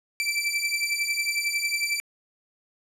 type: beating tone pair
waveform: sawtooth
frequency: 2327 / 2338 Hz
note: D7 / D7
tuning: -17 / -8 cents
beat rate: 11 Hz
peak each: -24 dBFS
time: 0.2-2 s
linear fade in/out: 0 ms
effects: low-pass 12000 Hz 12 dB/octave